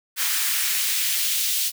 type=noise with high-pass filter sweep; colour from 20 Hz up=white; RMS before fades=-23 dBFS; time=0.16-1.72 s; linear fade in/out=50 ms; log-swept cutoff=1500 to 3500 Hz; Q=1.2; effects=none